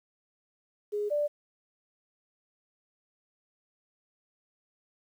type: tone pair in turn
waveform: sine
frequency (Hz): 415.3 / 588.5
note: G#4 / D5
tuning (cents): 0 / +3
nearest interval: tritone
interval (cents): 603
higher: second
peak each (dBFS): -28 / -25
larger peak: second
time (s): 0.92-1.1 / 1.1-1.28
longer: neither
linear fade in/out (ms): 20
effects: 10-bit